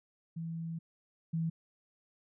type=tone pair in turn; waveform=sine; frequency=164.81 / 163.67 Hz; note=E3 / E3; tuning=0 / -12 cents; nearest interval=unison; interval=12 cents; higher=first; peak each=-36 / -30 dBFS; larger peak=second; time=0.36-0.79 / 1.33-1.5 s; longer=first; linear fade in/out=10 ms; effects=none